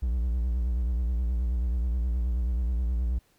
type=tone with vibrato; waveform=triangle; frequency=60.3 Hz; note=B1; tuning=41 cents flat; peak=-22 dBFS; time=0.02-3.19 s; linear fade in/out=10 ms; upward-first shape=sine; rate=9.4 Hz; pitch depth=110 cents each way; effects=pink hiss -66 dBFS RMS until 3.38 s